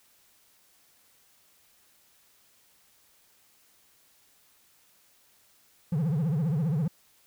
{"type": "tone with vibrato", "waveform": "triangle", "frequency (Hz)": 155.56, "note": "D#3", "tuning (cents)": 0, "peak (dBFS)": -22, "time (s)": [5.92, 6.88], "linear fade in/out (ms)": 5, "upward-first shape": "triangle", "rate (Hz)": 15, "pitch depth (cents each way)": 270, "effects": ["white hiss -63 dBFS RMS until 7.26 s"]}